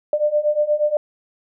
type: beating tone pair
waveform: sine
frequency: 593 / 601.4 Hz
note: D5 / D5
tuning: +17 / +41 cents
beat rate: 8.4 Hz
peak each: -20 / -18 dBFS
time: 0.13-0.97 s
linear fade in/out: 2 ms
effects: none